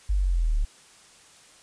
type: linear sweep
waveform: sine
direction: down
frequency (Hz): 50.9 to 34.65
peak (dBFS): -20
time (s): 0.09-0.65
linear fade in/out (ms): 10
effects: white hiss -53 dBFS RMS until 1.62 s + resampled to 22050 Hz